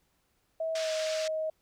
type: tone with pitch glide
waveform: sine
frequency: 646 to 630.2 Hz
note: E5 to D#5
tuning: -35 to +22 cents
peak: -29 dBFS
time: 0.6-1.5 s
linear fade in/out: 5 ms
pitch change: -43 cents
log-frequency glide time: 0.76-0.92 s
type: band-pass noise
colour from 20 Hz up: white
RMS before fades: -39 dBFS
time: 0.75-1.28 s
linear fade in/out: 5 ms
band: 1300 to 6000 Hz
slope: 24 dB/octave
effects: pink hiss -73 dBFS RMS until 1.61 s